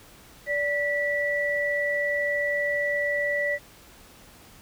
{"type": "tone pair together", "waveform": "sine", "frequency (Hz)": [580.4, 1956], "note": ["D5", "B6"], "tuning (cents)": [-21, -17], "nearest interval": "octave + major sixth", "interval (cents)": 2104, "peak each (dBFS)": [-27, -25], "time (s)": [0.46, 3.59], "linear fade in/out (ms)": 50, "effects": ["pink hiss -51 dBFS RMS until 4.61 s"]}